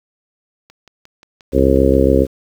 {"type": "click train", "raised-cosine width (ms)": 0.2, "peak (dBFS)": -25, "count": 8, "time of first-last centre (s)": [0.7, 1.939], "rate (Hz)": 5.65}
{"type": "harmonic tone", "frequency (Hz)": 67.1, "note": "C2", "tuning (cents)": 44, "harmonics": [1, 2, 3, 4, 5, 6, 7, 8], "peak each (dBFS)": [-16, -21, -21, -16, -18, -17, -17, -17], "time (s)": [1.52, 2.27], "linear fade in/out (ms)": 50}
{"effects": ["7-bit"]}